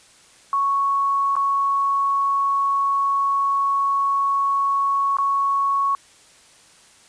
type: tone with dropouts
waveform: sine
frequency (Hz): 1108.7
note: C#6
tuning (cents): 0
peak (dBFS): -17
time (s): 0.53-5.95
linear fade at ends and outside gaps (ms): 1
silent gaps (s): 1.355-1.365 / 5.169-5.185
effects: white hiss -51 dBFS RMS until 7.08 s + resampled to 22050 Hz